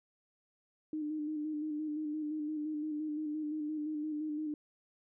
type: tone with vibrato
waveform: sine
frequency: 304.2 Hz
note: D#4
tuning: 39 cents flat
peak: -34 dBFS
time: 0.93-4.54 s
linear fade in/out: 2 ms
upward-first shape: square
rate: 5.8 Hz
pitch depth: 30 cents each way
effects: none